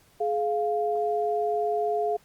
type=tone pair together; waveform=sine; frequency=422.1 / 698.5 Hz; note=G#4 / F5; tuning=+28 / 0 cents; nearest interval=major sixth; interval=872 cents; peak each=-26 dBFS; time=0.2-2.17 s; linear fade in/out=10 ms; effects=pink hiss -60 dBFS RMS until 2.24 s + Opus 48 kbps